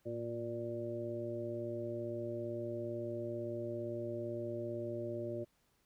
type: harmonic tone with a mistuned harmonic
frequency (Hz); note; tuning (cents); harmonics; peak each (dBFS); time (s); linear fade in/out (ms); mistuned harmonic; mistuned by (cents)
117.8; A#2; +19; 1 / 2 / 3 / 4 / 5; -45 / -47 / -41 / -51 / -42; 0.05-5.45; 20; 1; -74
effects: pink hiss -75 dBFS RMS until 5.85 s